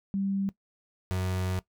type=tone pair in turn; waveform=sine / 35% pulse; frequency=196 / 92.5 Hz; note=G3 / F#2; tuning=0 / 0 cents; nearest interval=octave + minor second; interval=1300 cents; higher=first; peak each=-26 dBFS; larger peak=neither; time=0.14-0.49 / 1.11-1.59 s; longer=second; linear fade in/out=0 ms; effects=noise-tail reverb RT60 0.1 s tail -18 dB re dry